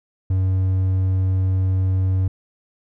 triangle tone, 94 Hz, F#2, 28 cents sharp, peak -14 dBFS, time 0.3-2.28 s, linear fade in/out 5 ms, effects none

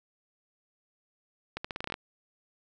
accelerating click train, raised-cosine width 0.3 ms, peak -18 dBFS, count 10, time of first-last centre 1.57-1.941 s, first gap 75 ms, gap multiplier 0.84, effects none

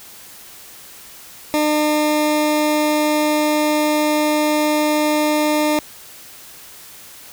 20% pulse tone, 302.1 Hz, D4, 49 cents sharp, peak -10 dBFS, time 1.54-5.79 s, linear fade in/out 0 ms, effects white hiss -40 dBFS RMS until 7.32 s

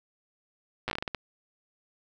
slowing click train, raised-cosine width 0.3 ms, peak -15 dBFS, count 10, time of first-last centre 0.88-1.147 s, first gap 8 ms, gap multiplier 1.31, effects none

